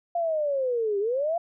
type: linear two-way sweep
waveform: sine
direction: down then up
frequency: 698.5 to 390.7 to 698.5 Hz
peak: -23 dBFS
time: 0.15-1.38 s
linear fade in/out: 5 ms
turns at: 0.99 s
effects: none